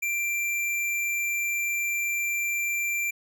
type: tone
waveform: square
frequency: 2359 Hz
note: D7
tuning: 7 cents sharp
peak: -26 dBFS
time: 0.02-3.11 s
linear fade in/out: 10 ms
effects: none